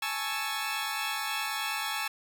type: chord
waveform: 15% pulse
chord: A major seventh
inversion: third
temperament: equal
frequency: 830.6 / 880 / 1108.7 / 1318.5 Hz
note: G#5 / A5 / C#6 / E6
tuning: 0 / 0 / 0 / 0 cents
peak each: -30 dBFS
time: 0.02-2.08 s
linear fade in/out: 5 ms
effects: none